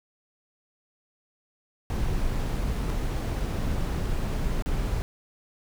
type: noise with dropouts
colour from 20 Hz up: brown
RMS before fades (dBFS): -27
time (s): 1.9-5.02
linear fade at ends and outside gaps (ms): 0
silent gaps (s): 2.352-2.356 / 2.897-2.901 / 4.623-4.66
effects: none